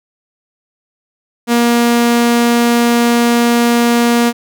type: tone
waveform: sawtooth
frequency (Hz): 236.9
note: A#3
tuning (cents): +28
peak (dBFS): -5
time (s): 1.47-4.33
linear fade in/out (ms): 50
effects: none